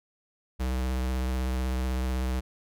square tone with vibrato, 63.9 Hz, C2, 40 cents flat, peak -27 dBFS, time 0.59-2.41 s, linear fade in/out 20 ms, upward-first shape sine, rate 16 Hz, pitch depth 25 cents each way, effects none

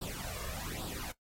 pink noise with flanger, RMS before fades -41 dBFS, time 0.01-1.12 s, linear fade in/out 10 ms, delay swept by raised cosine 0.23 to 1.83 ms, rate 1.2 Hz, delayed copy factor +0.75, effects noise-tail reverb RT60 0.1 s tail -17 dB re dry + AAC 48 kbps

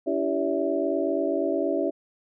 sine tone cluster, 283.6 / 332.1 / 391.5 / 570 / 654 Hz, C#4 / E4 / G4 / C#5 / E5, +40 / +13 / -2 / +48 / -14 cents, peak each -29 dBFS, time 0.06-1.91 s, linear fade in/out 20 ms, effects none

